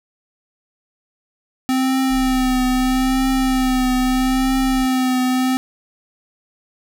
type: tone with vibrato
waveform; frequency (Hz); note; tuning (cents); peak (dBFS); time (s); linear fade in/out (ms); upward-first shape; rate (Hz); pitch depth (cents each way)
square; 258.9; C4; -18; -16; 1.69-5.57; 0; triangle; 0.78; 35
type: tone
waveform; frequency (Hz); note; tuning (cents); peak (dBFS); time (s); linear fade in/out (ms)
sine; 33.28; C1; +30; -24; 2.09-4.87; 50
effects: none